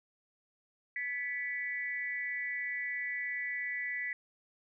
sine tone with amplitude modulation, 1975.5 Hz, B6, in tune, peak -30 dBFS, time 0.96-4.13 s, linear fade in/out 2 ms, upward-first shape sine, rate 263 Hz, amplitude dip 80%, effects none

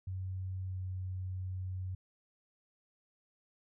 sine tone with pitch glide, 93.6 to 92.85 Hz, F#2 to F#2, +20 to +7 cents, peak -36 dBFS, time 0.07-1.95 s, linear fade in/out 5 ms, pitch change -13 cents, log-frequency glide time 0.66-0.77 s, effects none

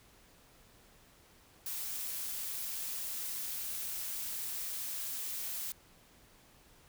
blue noise, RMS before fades -39 dBFS, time 1.66-5.72 s, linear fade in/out 2 ms, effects pink hiss -62 dBFS RMS until 6.88 s

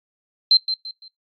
sine tone with echo, 4118 Hz, C8, 28 cents flat, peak -10 dBFS, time 0.51-0.57 s, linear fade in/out 2 ms, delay 170 ms, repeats 3, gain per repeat -10 dB, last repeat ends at 1.08 s, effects noise-tail reverb RT60 0.2 s tail -24 dB re dry + AAC 64 kbps

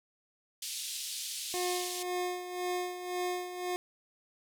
pink band-pass noise, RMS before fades -39 dBFS, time 0.62-2.03 s, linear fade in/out 5 ms, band 3200 to 12000 Hz, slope 24 dB/octave
25% pulse tone with tremolo, 359.6 Hz, F#4, 49 cents flat, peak -27 dBFS, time 1.54-3.76 s, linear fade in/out 0 ms, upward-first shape sine, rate 1.9 Hz, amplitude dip 65%
effects none

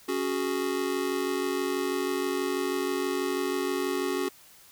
square chord, C# suspended fourth, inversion none, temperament just, 277.2 / 369.6 / 415.8 Hz, C#4 / F#4 / G#4, 0 / -2 / +2 cents, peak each -33 / -30 / -34 dBFS, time 0.08-4.29 s, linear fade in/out 10 ms, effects white hiss -54 dBFS RMS until 4.71 s

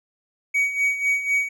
triangle tone with tremolo, 2257 Hz, C#7, 31 cents sharp, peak -15 dBFS, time 0.54-1.49 s, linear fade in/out 10 ms, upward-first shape sine, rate 4 Hz, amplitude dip 70%, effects none

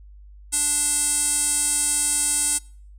square tone with band-pass filter, 293.7 Hz, D4, in tune, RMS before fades -22 dBFS, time 0.52-2.59 s, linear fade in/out 20 ms, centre 8700 Hz, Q 6.5, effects noise-tail reverb RT60 0.5 s tail -25 dB re dry + added 50 Hz sine -42 dBFS peak until 2.98 s

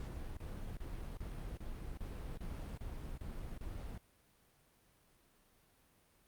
brown noise bursts, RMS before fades -44 dBFS, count 10, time 0-3.979 s, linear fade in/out 2 ms, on 370 ms, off 31 ms, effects pink hiss -70 dBFS RMS until 6.27 s + Opus 48 kbps

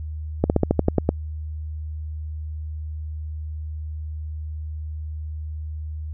slowing click train, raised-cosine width 2 ms, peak -3 dBFS, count 9, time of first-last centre 0.44-1.091 s, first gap 59 ms, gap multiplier 1.09, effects added 77 Hz sine -28 dBFS peak until 6.13 s

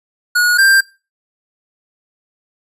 square tone pair in turn, 1451 / 1583.2 Hz, F#6 / G6, -34 / +17 cents, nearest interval major second, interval 151 cents, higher second, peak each -11 / -8 dBFS, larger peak second, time 0.35-0.58 / 0.58-0.81 s, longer neither, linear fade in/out 10 ms, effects noise-tail reverb RT60 0.3 s tail -21 dB re dry + resampled to 32000 Hz

